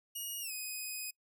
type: tone with pitch glide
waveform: 5% pulse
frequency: 2878 to 2505 Hz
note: F#7 to D#7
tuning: -49 to +11 cents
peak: -30 dBFS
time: 0.15-1.11 s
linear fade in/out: 10 ms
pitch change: -240 cents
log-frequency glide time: 0.41-0.52 s
effects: noise-tail reverb RT60 0.1 s tail -23 dB re dry